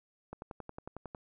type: click train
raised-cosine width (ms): 1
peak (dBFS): -28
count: 10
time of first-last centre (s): 0.33-1.148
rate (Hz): 11
effects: none